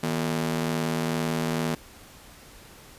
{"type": "ring-modulated tone", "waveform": "sawtooth", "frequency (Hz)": 200, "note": "G3", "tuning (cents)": 35, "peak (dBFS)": -18, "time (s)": [0.03, 1.75], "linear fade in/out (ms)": 5, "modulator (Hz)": 41.1, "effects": ["pink hiss -49 dBFS RMS until 2.98 s", "resampled to 32000 Hz"]}